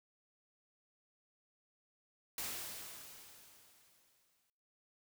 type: noise with exponential decay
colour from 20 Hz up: white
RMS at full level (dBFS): -40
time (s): 2.38-4.5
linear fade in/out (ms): 2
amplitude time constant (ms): 460
effects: noise-tail reverb RT60 0.9 s tail -22 dB re dry